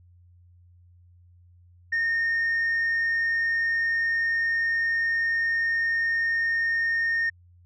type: tone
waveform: sine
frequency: 1835 Hz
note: A#6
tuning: 28 cents flat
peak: -20 dBFS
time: 1.92-7.3 s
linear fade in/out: 10 ms
effects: tanh soft clip ceiling -20 dBFS + added 88 Hz sine -52 dBFS peak until 7.65 s